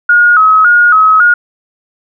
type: tone with vibrato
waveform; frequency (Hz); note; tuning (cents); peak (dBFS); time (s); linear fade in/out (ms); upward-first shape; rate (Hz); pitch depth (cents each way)
sine; 1354; E6; +46; -3; 0.09-1.34; 5; square; 1.8; 100
effects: none